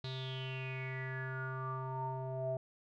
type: tone with low-pass filter sweep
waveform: square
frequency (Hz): 130.81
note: C3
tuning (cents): 0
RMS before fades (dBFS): -40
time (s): 0.04-2.57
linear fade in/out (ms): 2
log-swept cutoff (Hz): 4000 to 620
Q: 9.8
effects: none